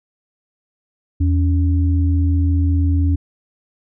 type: tone pair together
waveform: sine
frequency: 82.41 / 281.1 Hz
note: E2 / C#4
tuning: 0 / +24 cents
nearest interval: octave + major sixth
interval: 2124 cents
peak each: -13 / -22 dBFS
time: 1.2-3.16 s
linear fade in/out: 10 ms
effects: none